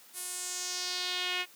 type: tone with band-pass filter sweep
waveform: sawtooth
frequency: 361.5 Hz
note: F#4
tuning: 40 cents flat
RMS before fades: -35 dBFS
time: 0.13-1.46 s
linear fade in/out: 50 ms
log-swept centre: 11000 to 2600 Hz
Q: 2.4
effects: white hiss -56 dBFS RMS until 1.55 s + high-pass 200 Hz 12 dB/octave